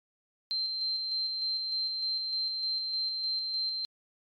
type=tone with tremolo; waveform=sine; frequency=4131 Hz; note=C8; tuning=23 cents flat; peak=-28 dBFS; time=0.51-3.85 s; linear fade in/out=0 ms; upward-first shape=square; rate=3.3 Hz; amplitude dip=30%; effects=MP3 96 kbps